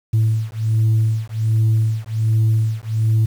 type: beating tone pair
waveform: sine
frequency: 110 / 111.3 Hz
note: A2 / A2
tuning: 0 / +20 cents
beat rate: 1.3 Hz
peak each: -16 dBFS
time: 0.13-3.26 s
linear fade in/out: 10 ms
effects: tanh soft clip ceiling -10 dBFS + 7-bit